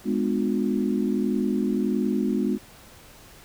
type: chord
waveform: sine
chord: G# diminished seventh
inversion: none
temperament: just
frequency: 207.7 / 249.2 / 299 / 358.8 Hz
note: G#3 / B3 / D4 / F4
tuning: 0 / +16 / +31 / +47 cents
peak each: -25 / -26 / -29 / -29 dBFS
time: 0.04-2.59 s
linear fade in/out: 50 ms
effects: pink hiss -49 dBFS RMS until 3.44 s